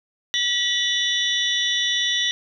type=tone cluster; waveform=sine; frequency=1939 / 2976 / 3519 / 3835 / 5790 Hz; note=B6 / F#7 / A7 / A#7 / F#8; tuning=-32 / +9 / 0 / +48 / -38 cents; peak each=-26 / -25 / -23 / -28 / -31 dBFS; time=0.34-2.31 s; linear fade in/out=0 ms; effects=none